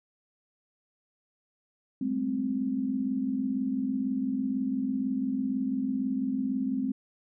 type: tone cluster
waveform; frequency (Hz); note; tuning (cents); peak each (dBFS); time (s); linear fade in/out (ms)
sine; 197.4 / 215.4 / 261.5; G3 / A3 / C4; +12 / -37 / -1; -36 / -33 / -28; 2.01-6.92; 5
effects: none